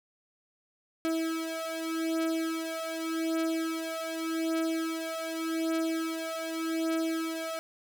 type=beating tone pair; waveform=35% pulse; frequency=324.6 / 325.45 Hz; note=E4 / E4; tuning=-27 / -22 cents; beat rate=0.85 Hz; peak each=-31 dBFS; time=1.05-7.59 s; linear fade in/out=0 ms; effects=none